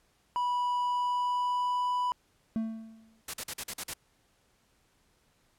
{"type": "tone with pitch glide", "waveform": "triangle", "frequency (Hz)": [981, 989.5], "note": ["B5", "B5"], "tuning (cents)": [-12, 3], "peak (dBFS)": -25, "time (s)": [0.36, 2.12], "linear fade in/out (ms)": 0, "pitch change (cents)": 15, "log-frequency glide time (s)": [0.79, 1.93]}
{"type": "tone with exponential decay", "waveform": "triangle", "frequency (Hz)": 222.9, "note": "A3", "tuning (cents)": 23, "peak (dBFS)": -24, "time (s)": [2.56, 3.21], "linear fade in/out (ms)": 0, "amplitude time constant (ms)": 140}
{"type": "noise bursts", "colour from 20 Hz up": "white", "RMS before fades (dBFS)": -36, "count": 7, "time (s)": [3.28, 3.937], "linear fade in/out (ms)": 5, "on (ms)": 57, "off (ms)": 43}
{"effects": ["pink hiss -69 dBFS RMS until 5.58 s", "low-pass 12000 Hz 12 dB/octave"]}